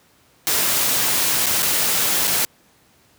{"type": "noise with dropouts", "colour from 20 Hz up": "white", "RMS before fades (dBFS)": -19, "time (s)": [0.47, 2.45], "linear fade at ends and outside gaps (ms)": 0, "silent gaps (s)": [[1.46, 1.466], [1.622, 1.628], [2.272, 2.277]], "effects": ["pink hiss -56 dBFS RMS until 3.18 s", "high-pass 80 Hz 12 dB/octave"]}